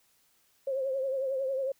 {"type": "tone with vibrato", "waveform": "sine", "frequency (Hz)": 534, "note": "C5", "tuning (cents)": 35, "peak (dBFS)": -28, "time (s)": [0.67, 1.72], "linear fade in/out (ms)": 5, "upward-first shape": "triangle", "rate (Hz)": 11, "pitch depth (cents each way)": 71, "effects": ["white hiss -68 dBFS RMS until 1.79 s"]}